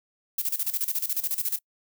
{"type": "noise with tremolo", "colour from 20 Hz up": "violet", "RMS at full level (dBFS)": -26, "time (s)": [0.38, 1.59], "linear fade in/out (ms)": 5, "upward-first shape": "square", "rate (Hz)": 14, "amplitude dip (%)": 80, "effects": ["noise-tail reverb RT60 0.1 s tail -26 dB re dry"]}